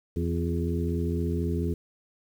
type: harmonic tone with a mistuned harmonic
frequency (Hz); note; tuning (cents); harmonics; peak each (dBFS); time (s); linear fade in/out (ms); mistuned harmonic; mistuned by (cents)
84.3; E2; +39; 1 / 2 / 3 / 4 / 5; -28 / -31 / -33 / -34 / -35; 0.16-1.74; 5; 4; +48
effects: 9-bit